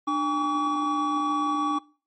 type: tone cluster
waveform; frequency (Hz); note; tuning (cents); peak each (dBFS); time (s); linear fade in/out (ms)
triangle; 298.3 / 808 / 1138; D4 / G#5 / C#6; +27 / -48 / +45; -25 / -30 / -23; 0.07-1.79; 10
effects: noise-tail reverb RT60 0.4 s tail -22 dB re dry + MP3 32 kbps